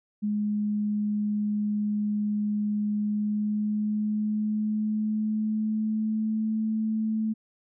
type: tone with pitch glide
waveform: sine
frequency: 208.9 to 218.8 Hz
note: G#3 to A3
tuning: +10 to -9 cents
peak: -24 dBFS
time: 0.22-7.34 s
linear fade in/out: 20 ms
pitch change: +81 cents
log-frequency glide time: 2.95-6.59 s
effects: none